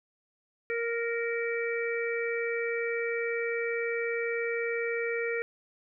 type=harmonic tone with a mistuned harmonic; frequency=466.2 Hz; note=A#4; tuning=in tune; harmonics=1 / 3 / 4 / 5; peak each=-30 / -39 / -36 / -36 dBFS; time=0.7-5.42 s; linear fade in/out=0 ms; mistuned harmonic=5; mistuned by=-17 cents; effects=none